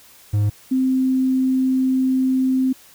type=tone pair in turn; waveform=triangle / sine; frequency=103.83 / 260.5 Hz; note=G#2 / C4; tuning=0 / -7 cents; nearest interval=octave + major third; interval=1593 cents; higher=second; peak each=-13 / -15 dBFS; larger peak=first; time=0.33-0.5 / 0.71-2.73 s; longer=second; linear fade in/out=10 ms; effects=white hiss -48 dBFS RMS until 2.94 s